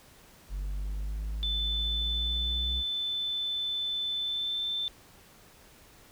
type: exponential sweep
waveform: triangle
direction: up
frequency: 47.19 to 65.41 Hz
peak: -29 dBFS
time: 0.49-2.84 s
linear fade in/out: 50 ms
type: tone with pitch glide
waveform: sine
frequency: 3520 to 3549 Hz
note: A7 to A7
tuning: 0 to +14 cents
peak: -29 dBFS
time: 1.43-4.88 s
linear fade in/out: 0 ms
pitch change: +14 cents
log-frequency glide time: 4.18-4.61 s
effects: pink hiss -56 dBFS RMS until 6.11 s